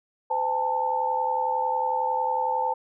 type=tone cluster; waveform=sine; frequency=510 / 821 / 892 Hz; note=C5 / G#5 / A5; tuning=-44 / -20 / +23 cents; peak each=-30 / -30 / -24 dBFS; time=0.3-2.74 s; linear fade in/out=10 ms; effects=none